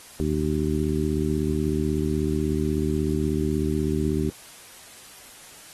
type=harmonic tone; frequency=76.3 Hz; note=D#2; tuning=33 cents flat; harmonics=1 / 2 / 3 / 4 / 5; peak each=-28 / -28 / -28 / -28 / -28 dBFS; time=0.2-4.3 s; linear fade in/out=0 ms; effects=white hiss -46 dBFS RMS until 5.73 s + AAC 32 kbps